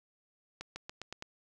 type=accelerating click train; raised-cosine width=0.2 ms; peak=-24 dBFS; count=6; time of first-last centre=0.61-1.224 s; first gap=150 ms; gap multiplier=0.9; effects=none